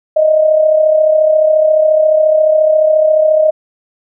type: tone with amplitude modulation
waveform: sine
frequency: 622.3 Hz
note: D#5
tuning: in tune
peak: -4 dBFS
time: 0.16-3.51 s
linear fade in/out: 10 ms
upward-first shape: sine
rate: 34.3 Hz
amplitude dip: 55%
effects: none